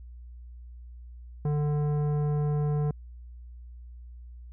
sine tone with tanh clipping, 147.9 Hz, D3, 13 cents sharp, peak -26 dBFS, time 1.45-2.91 s, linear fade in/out 2 ms, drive 13 dB, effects added 60 Hz sine -42 dBFS peak until 4.52 s

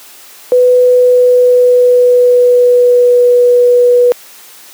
sine tone with pitch glide, 498 to 488.9 Hz, B4 to B4, +14 to -18 cents, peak -3 dBFS, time 0.52-4.12 s, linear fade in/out 0 ms, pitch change -32 cents, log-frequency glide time 0.75-3.31 s, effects white hiss -36 dBFS RMS until 4.73 s + high-pass 300 Hz 12 dB/octave

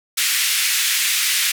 pink band-pass noise, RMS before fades -19 dBFS, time 0.17-1.52 s, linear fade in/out 10 ms, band 1900 to 15000 Hz, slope 24 dB/octave, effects none

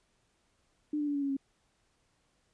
sine tone with pitch steps, 299.4 / 293.9 / 288.5 / 283.2 / 278.1 / 273 Hz, D4 / D4 / D4 / C#4 / C#4 / C#4, +33 / +1 / -31 / +37 / +6 / -26 cents, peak -29 dBFS, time 0.93-1.368 s, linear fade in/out 5 ms, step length 73 ms, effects pink hiss -73 dBFS RMS until 2.53 s + resampled to 22050 Hz

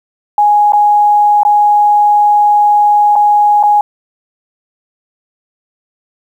sine tone with dropouts, 830.6 Hz, G#5, in tune, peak -5 dBFS, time 0.38-3.81 s, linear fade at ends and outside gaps 2 ms, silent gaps 0.722-0.733 / 1.433-1.45 / 3.156-3.161 / 3.629-3.635 s, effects 7-bit

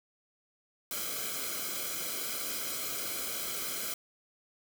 white noise with comb filter, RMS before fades -36 dBFS, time 0.91-3.94 s, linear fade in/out 2 ms, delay 1.1 ms, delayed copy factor -0.85, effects none

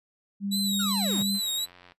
sine tone, 199.7 Hz, G3, 32 cents sharp, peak -27 dBFS, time 0.4-1.4 s, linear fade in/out 50 ms
sawtooth tone with vibrato, 3900 Hz, B7, 23 cents flat, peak -24 dBFS, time 0.51-1.66 s, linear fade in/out 20 ms, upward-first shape sine, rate 2.7 Hz, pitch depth 72 cents each way
45% pulse linear sweep, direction down, 1480 to 92.8 Hz, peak -33 dBFS, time 0.79-1.23 s, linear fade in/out 10 ms
click train, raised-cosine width 0.3 ms, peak -34 dBFS, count 52, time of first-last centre 1.35-1.92 s, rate 89.4 Hz
effects noise-tail reverb RT60 0.1 s tail -18 dB re dry + resampled to 32000 Hz

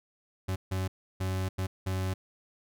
40% pulse tone bursts at uneven times, 94 Hz, F#2, 28 cents sharp, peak -28 dBFS, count 5, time 0.48-0.56 / 0.71-0.88 / 1.2-1.49 / 1.58-1.67 / 1.86-2.14 s, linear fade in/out 10 ms, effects none

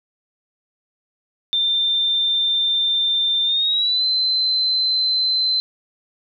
sine tone with pitch glide, 3585 to 4071 Hz, A7 to C8, +32 to -48 cents, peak -16 dBFS, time 1.53-5.6 s, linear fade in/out 0 ms, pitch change +220 cents, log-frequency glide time 3.44-4.04 s, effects none

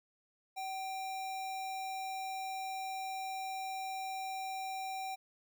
sine tone with sample-and-hold, 765 Hz, G5, 42 cents flat, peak -37 dBFS, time 0.56-5.16 s, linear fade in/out 20 ms, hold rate 3150 Hz, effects none

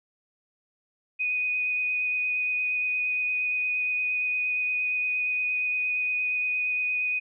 sine tone with vibrato, 2489 Hz, D#7, in tune, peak -24 dBFS, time 1.19-7.2 s, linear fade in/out 20 ms, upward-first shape triangle, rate 8.6 Hz, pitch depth 14 cents each way, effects none

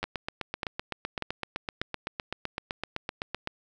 two click trains, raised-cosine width 0.3 ms, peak -14 / -15 dBFS, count 4 / 28, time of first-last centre 0.04-1.815 / 0.03-3.474 s, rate 1.69 / 7.84 Hz, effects none

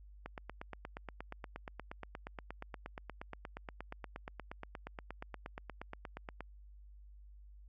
click train, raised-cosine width 0.5 ms, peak -28 dBFS, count 53, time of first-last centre 0.26-6.407 s, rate 8.46 Hz, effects added 50 Hz sine -53 dBFS peak until 7.68 s + AAC 48 kbps

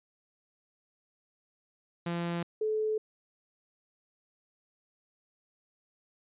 sawtooth / sine tone pair in turn, 171.3 / 432.5 Hz, F3 / A4, -33 / -30 cents, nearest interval octave + major third, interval 1603 cents, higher second, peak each -27 dBFS, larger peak neither, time 2.06-2.43 / 2.61-2.98 s, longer neither, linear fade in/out 5 ms, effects resampled to 8000 Hz

